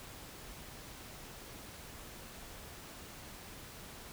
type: silence
effects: pink hiss -50 dBFS RMS until 4.12 s